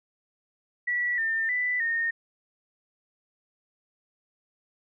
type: tone with pitch steps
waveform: sine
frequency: 1947 / 1803 / 1986 / 1839 Hz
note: B6 / A6 / B6 / A#6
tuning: -25 / +42 / +9 / -24 cents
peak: -24 dBFS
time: 0.87-2.11 s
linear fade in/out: 10 ms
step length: 310 ms
effects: none